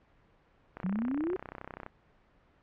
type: click train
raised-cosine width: 0.5 ms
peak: -25 dBFS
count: 36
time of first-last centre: 0.77-1.864 s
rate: 32 Hz
type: exponential sweep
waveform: sine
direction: up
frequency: 176.7 to 380.9 Hz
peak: -29 dBFS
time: 0.84-1.36 s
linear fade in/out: 0 ms
effects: pink hiss -65 dBFS RMS until 2.62 s + low-pass 2000 Hz 12 dB/octave